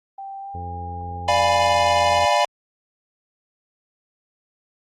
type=tone with pitch glide; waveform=sine; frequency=784 to 811.2 Hz; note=G5 to G#5; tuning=0 to -41 cents; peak=-31 dBFS; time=0.18-2.35 s; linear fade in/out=5 ms; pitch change=+59 cents; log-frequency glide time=0.39-0.7 s
type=harmonic tone; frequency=87.31 Hz; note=F2; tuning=in tune; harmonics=1 / 2 / 3 / 4 / 5 / 6; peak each=-31 / -41 / -45 / -49 / -42 / -48 dBFS; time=0.54-2.26 s; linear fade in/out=10 ms
type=chord; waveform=square; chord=D diminished seventh; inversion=none; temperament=equal with one note detuned; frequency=590.4 / 698.5 / 830.6 / 987.8 Hz; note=D5 / F5 / Ab5 / Cb6; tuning=+9 / 0 / 0 / 0 cents; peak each=-22 dBFS; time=1.28-2.45 s; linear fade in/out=5 ms
effects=low-pass 6000 Hz 12 dB/octave + Opus 24 kbps